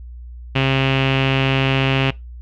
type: tone with low-pass filter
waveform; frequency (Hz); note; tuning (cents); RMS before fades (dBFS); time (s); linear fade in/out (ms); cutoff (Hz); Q
sawtooth; 134.2; C3; +44; -17; 0.55-2.11; 10; 2800; 5.4
effects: noise-tail reverb RT60 0.2 s tail -21 dB re dry + added 60 Hz sine -32 dBFS peak until 2.41 s